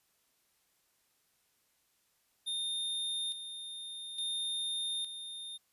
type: tone with tremolo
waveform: square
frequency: 3642 Hz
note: A#7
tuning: 41 cents flat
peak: -34 dBFS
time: 2.46-5.58 s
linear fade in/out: 20 ms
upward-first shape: square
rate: 0.58 Hz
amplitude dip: 60%
effects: white hiss -74 dBFS RMS until 5.72 s + resampled to 32000 Hz